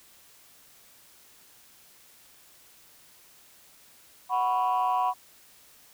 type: chord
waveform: sine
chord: F# suspended fourth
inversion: none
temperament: equal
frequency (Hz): 740 / 987.8 / 1108.7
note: F#5 / B5 / C#6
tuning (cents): 0 / 0 / 0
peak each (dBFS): -25 / -25 / -29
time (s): 4.29-5.14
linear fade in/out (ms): 50
effects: tanh soft clip ceiling -18 dBFS + white hiss -56 dBFS RMS until 5.93 s